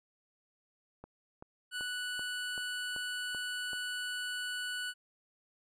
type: click train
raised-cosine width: 1 ms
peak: -33 dBFS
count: 8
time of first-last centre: 1.04-3.732 s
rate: 2.6 Hz
type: tone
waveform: 25% pulse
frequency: 1480 Hz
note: F#6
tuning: in tune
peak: -32 dBFS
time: 1.71-4.94 s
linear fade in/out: 50 ms
effects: low-pass 12000 Hz 12 dB/octave